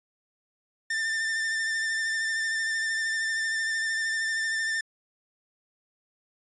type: tone with vibrato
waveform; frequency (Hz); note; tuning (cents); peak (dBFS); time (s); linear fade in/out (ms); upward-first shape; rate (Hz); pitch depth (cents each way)
45% pulse; 1790; A6; +29; -26; 0.9-4.81; 5; sine; 13; 21
effects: resampled to 22050 Hz